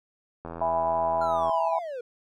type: click train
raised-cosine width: 1 ms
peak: -23 dBFS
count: 88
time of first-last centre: 0.45-1.494 s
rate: 83.3 Hz
type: chord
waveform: sine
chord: E major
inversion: none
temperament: just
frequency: 659.3 / 824.1 / 988.9 Hz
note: E5 / G#5 / B5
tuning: 0 / -14 / +2 cents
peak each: -26 / -28 / -28 dBFS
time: 0.61-1.79 s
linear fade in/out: 5 ms
type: linear sweep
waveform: triangle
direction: down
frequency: 1396.9 to 466.2 Hz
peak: -30 dBFS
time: 1.21-2.01 s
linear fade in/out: 5 ms
effects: none